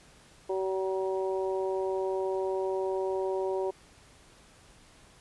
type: harmonic tone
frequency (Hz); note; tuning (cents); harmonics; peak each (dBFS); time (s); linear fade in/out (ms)
190; F#3; +46; 2 / 3 / 4 / 5; -29 / -35 / -40 / -39; 0.49-3.71; 10
effects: pink hiss -57 dBFS RMS until 5.2 s + resampled to 24000 Hz